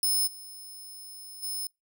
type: tone with level steps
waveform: 5% pulse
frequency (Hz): 5210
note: E8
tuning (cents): -21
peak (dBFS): -18 / -37 / -26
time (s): 0.03-1.67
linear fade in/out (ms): 2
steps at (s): 0.26 / 1.42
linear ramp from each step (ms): 20
effects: noise-tail reverb RT60 0.2 s tail -25 dB re dry